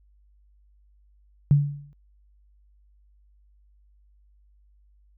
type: tone with exponential decay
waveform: sine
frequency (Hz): 143.8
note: D3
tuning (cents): -36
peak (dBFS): -11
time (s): 1.51-1.93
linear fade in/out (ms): 0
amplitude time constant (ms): 91
effects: added 50 Hz sine -56 dBFS peak until 5.17 s